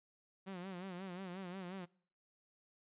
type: tone with vibrato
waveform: sawtooth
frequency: 184.6 Hz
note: F#3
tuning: 4 cents flat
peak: -40 dBFS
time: 0.46-1.86 s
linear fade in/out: 20 ms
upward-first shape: sine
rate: 5.6 Hz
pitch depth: 98 cents each way
effects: noise-tail reverb RT60 0.6 s tail -25 dB re dry + resampled to 8000 Hz